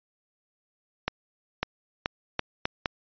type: accelerating click train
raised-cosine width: 0.3 ms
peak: -9 dBFS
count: 6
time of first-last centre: 1.08-2.858 s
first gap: 550 ms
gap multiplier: 0.78
effects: resampled to 11025 Hz